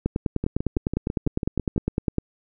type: two click trains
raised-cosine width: 3 ms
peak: -9 / -13 dBFS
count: 22 / 9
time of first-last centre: 0.06-2.183 / 0.44-1.762 s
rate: 9.89 / 6.05 Hz
effects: none